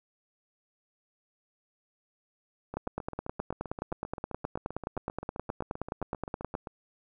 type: two click trains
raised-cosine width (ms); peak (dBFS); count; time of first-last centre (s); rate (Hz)
1; -24 / -18; 31 / 37; 2.74-6.672 / 2.77-6.552; 7.63 / 9.52
effects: none